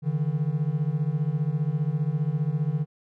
triangle beating tone pair, 143.5 / 158.5 Hz, D3 / D#3, -40 / +32 cents, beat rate 15 Hz, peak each -24 dBFS, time 0.02-2.86 s, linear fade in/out 50 ms, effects none

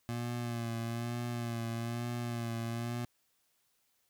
25% pulse tone with vibrato, 117.7 Hz, A#2, 17 cents sharp, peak -31 dBFS, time 0.09-3.05 s, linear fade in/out 0 ms, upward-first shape sine, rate 1.1 Hz, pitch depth 39 cents each way, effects white hiss -75 dBFS RMS until 4.09 s

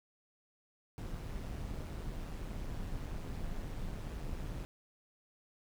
brown noise with amplitude modulation, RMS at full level -38 dBFS, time 0.98-4.65 s, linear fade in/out 0 ms, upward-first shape sine, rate 160 Hz, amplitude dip 55%, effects none

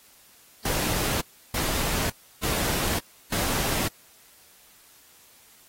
pink noise bursts, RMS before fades -27 dBFS, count 4, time 0.65-3.88 s, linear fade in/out 5 ms, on 560 ms, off 330 ms, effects white hiss -55 dBFS RMS until 5.68 s + AAC 48 kbps

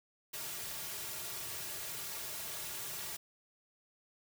white noise with comb filter, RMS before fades -42 dBFS, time 0.33-3.17 s, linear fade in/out 10 ms, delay 3.9 ms, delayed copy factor -0.75, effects none

